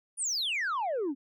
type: exponential sweep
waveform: sine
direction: down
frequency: 9920 to 255.2 Hz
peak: -26 dBFS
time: 0.17-1.15 s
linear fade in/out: 50 ms
effects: tanh soft clip ceiling -27 dBFS